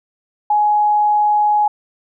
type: tone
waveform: sine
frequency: 838 Hz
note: G#5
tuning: 15 cents sharp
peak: -11 dBFS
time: 0.5-1.68 s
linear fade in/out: 5 ms
effects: none